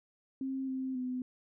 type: tone with pitch steps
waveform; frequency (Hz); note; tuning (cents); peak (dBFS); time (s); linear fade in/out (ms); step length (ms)
sine; 266.2 / 261.9 / 252.9; C4 / C4 / B3; +30 / +2 / +41; -33; 0.41-1.22; 2; 270
effects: none